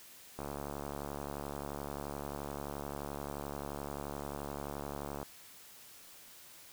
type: click train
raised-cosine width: 1 ms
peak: -26 dBFS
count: 347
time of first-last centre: 0.39-5.229 s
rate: 71.5 Hz
effects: white hiss -55 dBFS RMS until 6.72 s